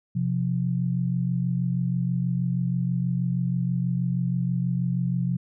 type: tone pair together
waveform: sine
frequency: 129.45 / 175.7 Hz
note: C3 / F3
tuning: -18 / +11 cents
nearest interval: perfect fourth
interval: 529 cents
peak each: -25 dBFS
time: 0.15-5.37 s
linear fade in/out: 10 ms
effects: none